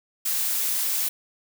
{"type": "noise", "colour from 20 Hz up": "blue", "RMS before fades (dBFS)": -25, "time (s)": [0.25, 1.09], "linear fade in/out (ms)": 10, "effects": []}